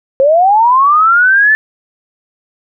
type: linear sweep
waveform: sine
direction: up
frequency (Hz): 523.3 to 1768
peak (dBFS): -5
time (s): 0.2-1.55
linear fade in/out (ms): 0
effects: none